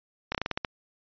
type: slowing click train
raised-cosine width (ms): 0.3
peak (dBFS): -12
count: 8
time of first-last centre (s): 0.32-0.648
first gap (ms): 27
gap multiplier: 1.18
effects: resampled to 11025 Hz